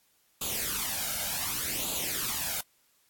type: noise with flanger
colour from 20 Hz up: white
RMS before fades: -32 dBFS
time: 0.41-2.61 s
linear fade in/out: 5 ms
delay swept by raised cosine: 0.27 to 1.37 ms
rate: 0.67 Hz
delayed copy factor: +0.7
effects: white hiss -68 dBFS RMS until 3.09 s + AAC 64 kbps